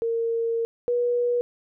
sine tone pair in turn, 460 / 483.9 Hz, A#4 / B4, -23 / -35 cents, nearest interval minor second, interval 88 cents, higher second, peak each -22 / -20 dBFS, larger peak second, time 0.02-0.65 / 0.88-1.41 s, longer first, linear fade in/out 0 ms, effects none

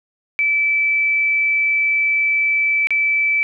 sine tone with dropouts, 2314 Hz, D7, 26 cents flat, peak -14 dBFS, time 0.39-3.43 s, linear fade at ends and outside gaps 0 ms, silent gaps 2.871-2.906 s, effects none

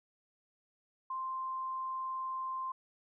sine tone, 1046.5 Hz, C6, in tune, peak -35 dBFS, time 1.1-2.72 s, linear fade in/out 5 ms, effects none

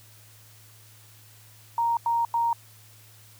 sine tone bursts, 932.3 Hz, A#5, in tune, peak -21 dBFS, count 3, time 1.78-2.53 s, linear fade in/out 2 ms, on 190 ms, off 90 ms, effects added 108 Hz sine -53 dBFS peak until 3.39 s + white hiss -54 dBFS RMS until 3.39 s

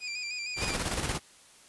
25% pulse tone with vibrato, 2421 Hz, D#7, 48 cents flat, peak -30 dBFS, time 0-0.78 s, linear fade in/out 50 ms, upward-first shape square, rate 6.5 Hz, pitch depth 41 cents each way
pink noise with tremolo, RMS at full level -30 dBFS, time 0.56-1.2 s, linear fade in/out 50 ms, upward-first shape square, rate 17 Hz, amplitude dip 45%
effects white hiss -56 dBFS RMS until 1.68 s + resampled to 24000 Hz

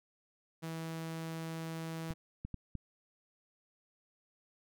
sawtooth tone, 162.8 Hz, E3, 21 cents flat, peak -35 dBFS, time 0.62-2.14 s, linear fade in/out 20 ms
clicks, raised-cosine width 5 ms, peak -28 dBFS, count 4, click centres 2.107 / 2.45 / 2.543 / 2.753 s
effects none

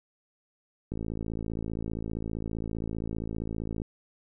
click train, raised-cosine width 3 ms, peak -21 dBFS, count 161, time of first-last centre 0.92-3.819 s, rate 55.2 Hz, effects none

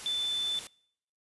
sine tone in noise, 3520 Hz, A7, in tune, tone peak -28 dBFS, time 0.06-0.59 s, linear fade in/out 0 ms, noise white, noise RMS -43 dBFS, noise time 0-0.67 s, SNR +12 dB, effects noise-tail reverb RT60 0.7 s tail -25 dB re dry + resampled to 24000 Hz

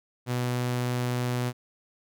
sawtooth tone, 123.47 Hz, B2, in tune, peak -22 dBFS, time 0.26-1.53 s, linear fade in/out 50 ms, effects none

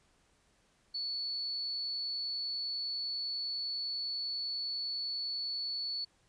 sine tone, 4435 Hz, C#8, in tune, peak -34 dBFS, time 0.94-6.05 s, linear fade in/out 10 ms, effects pink hiss -70 dBFS RMS until 6.28 s + resampled to 22050 Hz

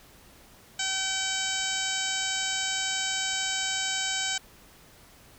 harmonic tone, 767 Hz, G5, 38 cents flat, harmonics 1 / 2 / 3 / 4 / 5 / 6 / 7 / 8 / 9 / 10, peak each -39 / -34 / -37 / -33 / -37 / -39 / -39 / -39 / -36 / -35 dBFS, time 0.79-4.38 s, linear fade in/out 5 ms, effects pink hiss -54 dBFS RMS until 5.38 s

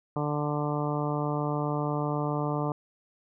harmonic tone, 147.8 Hz, D3, 11 cents sharp, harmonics 1 / 2 / 3 / 4 / 5 / 6 / 7 / 8, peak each -30 / -33 / -35 / -36 / -37 / -38 / -38 / -39 dBFS, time 0.16-2.72 s, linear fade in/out 2 ms, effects none

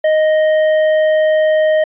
sine tone with tanh clipping, 622.3 Hz, D#5, in tune, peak -11 dBFS, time 0.04-1.84 s, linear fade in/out 5 ms, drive 9 dB, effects resampled to 8000 Hz

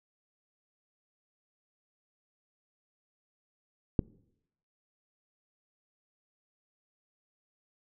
click, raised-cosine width 3 ms, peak -11 dBFS, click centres 3.992 s, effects noise-tail reverb RT60 0.8 s tail -24 dB re dry

